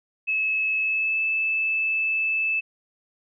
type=tone with pitch glide; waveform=sine; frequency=2592 to 2624 Hz; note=E7 to E7; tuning=-30 to -9 cents; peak=-21 dBFS; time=0.27-2.61 s; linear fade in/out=20 ms; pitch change=+21 cents; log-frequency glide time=0.81-1.21 s; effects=none